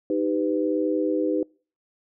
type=chord; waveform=sine; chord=Eb augmented; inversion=none; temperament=equal with one note detuned; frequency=311.1 / 392 / 501.1 Hz; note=Eb4 / G4 / B4; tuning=0 / 0 / +25 cents; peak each=-24 / -27 / -26 dBFS; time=0.1-1.43 s; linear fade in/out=2 ms; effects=noise-tail reverb RT60 0.4 s tail -26 dB re dry